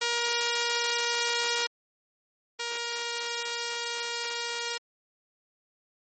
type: tone pair in turn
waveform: 5% pulse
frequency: 473.3 / 471.5 Hz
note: A#4 / A#4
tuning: +26 / +20 cents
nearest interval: unison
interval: 6 cents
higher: first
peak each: -14 / -19 dBFS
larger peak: first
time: 0.01-1.67 / 2.59-4.78 s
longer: second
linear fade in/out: 10 ms
effects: low-pass 11000 Hz 12 dB/octave + MP3 32 kbps